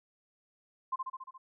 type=tone with echo; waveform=sine; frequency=1046.5 Hz; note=C6; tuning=in tune; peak=-29 dBFS; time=0.92-0.96 s; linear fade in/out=10 ms; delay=70 ms; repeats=6; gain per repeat=-3 dB; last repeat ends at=1.38 s; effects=none